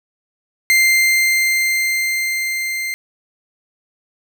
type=tone with level ramp; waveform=40% pulse; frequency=2093 Hz; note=C7; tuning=in tune; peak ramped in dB=-9 to -20 dBFS; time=0.7-2.94 s; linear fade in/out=0 ms; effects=none